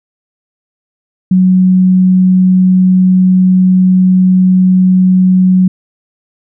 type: tone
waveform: sine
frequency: 185 Hz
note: F#3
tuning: in tune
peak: -4 dBFS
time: 1.31-5.68 s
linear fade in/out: 5 ms
effects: none